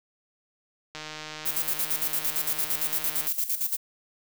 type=click train; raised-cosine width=0.2 ms; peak=-20 dBFS; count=359; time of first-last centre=0.95-3.275 s; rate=154 Hz
type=noise with tremolo; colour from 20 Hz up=violet; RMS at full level=-26 dBFS; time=1.45-3.77 s; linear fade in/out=20 ms; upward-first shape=square; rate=8.8 Hz; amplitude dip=70%
effects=none